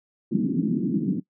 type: band-pass noise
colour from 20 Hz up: pink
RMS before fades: -24 dBFS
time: 0.31-1.2 s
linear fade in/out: 10 ms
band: 160 to 320 Hz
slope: 48 dB/octave
effects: noise-tail reverb RT60 0.1 s tail -18 dB re dry